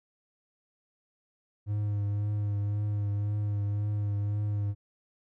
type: tone with vibrato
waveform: triangle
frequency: 103.1 Hz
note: G#2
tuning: 12 cents flat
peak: -25 dBFS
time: 1.66-4.75 s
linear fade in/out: 50 ms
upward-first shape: triangle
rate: 1.9 Hz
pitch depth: 28 cents each way
effects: none